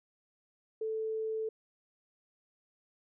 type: tone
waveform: sine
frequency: 440 Hz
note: A4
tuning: in tune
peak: -32 dBFS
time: 0.81-1.49 s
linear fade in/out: 5 ms
effects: none